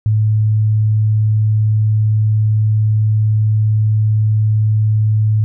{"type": "tone", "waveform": "sine", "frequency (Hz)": 107.8, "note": "A2", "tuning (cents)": -35, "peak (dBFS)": -10, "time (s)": [0.06, 5.44], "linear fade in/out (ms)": 0, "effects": []}